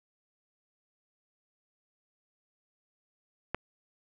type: click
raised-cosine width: 0.5 ms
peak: -15 dBFS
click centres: 3.546 s
effects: none